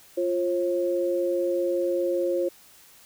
sine tone pair together, 349.2 / 538.3 Hz, F4 / C5, 0 / +49 cents, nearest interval perfect fifth, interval 749 cents, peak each -25 dBFS, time 0.17-2.49 s, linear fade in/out 10 ms, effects white hiss -53 dBFS RMS until 3.05 s

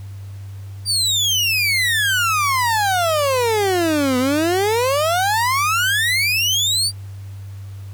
30% pulse exponential two-way sweep, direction down then up, 4767 to 246.9 to 4767 Hz, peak -13 dBFS, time 0.85-6.92 s, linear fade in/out 50 ms, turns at 4.18 s, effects added 98 Hz sine -30 dBFS peak until 7.93 s + pink hiss -50 dBFS RMS until 7.93 s

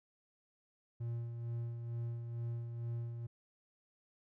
triangle tone with tremolo, 117.5 Hz, A#2, 14 cents sharp, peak -34 dBFS, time 1-3.27 s, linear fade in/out 10 ms, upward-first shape sine, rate 2.2 Hz, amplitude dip 45%, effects none

